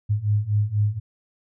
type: beating tone pair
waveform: sine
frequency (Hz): 102.4 / 106.5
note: G#2 / G#2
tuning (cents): -24 / +44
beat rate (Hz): 4.1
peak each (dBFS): -23 / -21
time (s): 0.09-1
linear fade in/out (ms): 20
effects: none